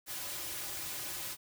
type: noise with comb filter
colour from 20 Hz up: white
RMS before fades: -40 dBFS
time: 0.06-1.37 s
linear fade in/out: 50 ms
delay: 4.4 ms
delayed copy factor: -0.8
effects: none